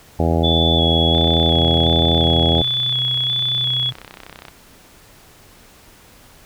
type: harmonic tone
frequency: 82.41 Hz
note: E2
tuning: in tune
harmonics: 1 / 2 / 3 / 4 / 5 / 6 / 7 / 8 / 9 / 10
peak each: -18 / -21 / -23 / -24 / -25 / -26 / -26 / -27 / -28 / -28 dBFS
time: 0.19-2.62 s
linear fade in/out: 5 ms
type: tone with vibrato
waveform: sine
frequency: 3414 Hz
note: G#7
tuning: 47 cents sharp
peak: -17 dBFS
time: 0.43-3.91 s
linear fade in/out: 20 ms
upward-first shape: square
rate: 1.4 Hz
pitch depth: 24 cents each way
type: click train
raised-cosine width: 0.3 ms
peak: -19 dBFS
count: 108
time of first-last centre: 1.15-4.483 s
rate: 32.1 Hz
type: tone with tremolo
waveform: sine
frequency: 126.4 Hz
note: B2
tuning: 41 cents sharp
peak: -25 dBFS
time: 1.54-3.93 s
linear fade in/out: 10 ms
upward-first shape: sine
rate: 1.5 Hz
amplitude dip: 35%
effects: pink hiss -47 dBFS RMS until 6.45 s